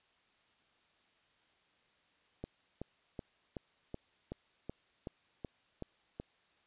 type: click train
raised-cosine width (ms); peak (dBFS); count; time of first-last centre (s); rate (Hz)
2; -27; 11; 2.44-6.199; 2.66
effects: white hiss -71 dBFS RMS until 6.66 s + resampled to 8000 Hz